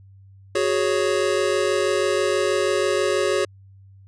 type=chord; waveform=square; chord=F# suspended second; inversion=none; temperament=just; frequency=370 / 416.2 / 555 Hz; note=F#4 / G#4 / C#5; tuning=0 / +4 / +2 cents; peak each=-24 dBFS; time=0.55-3.45 s; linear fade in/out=5 ms; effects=added 97 Hz sine -45 dBFS peak until 4.07 s + resampled to 22050 Hz